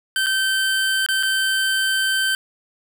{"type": "tone with dropouts", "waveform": "25% pulse", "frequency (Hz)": 1549, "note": "G6", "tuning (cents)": -21, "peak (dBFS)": -14, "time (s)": [0.16, 2.35], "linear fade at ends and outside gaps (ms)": 1, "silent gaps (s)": [[0.262, 0.267], [1.063, 1.087], [1.228, 1.232]], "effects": ["7-bit"]}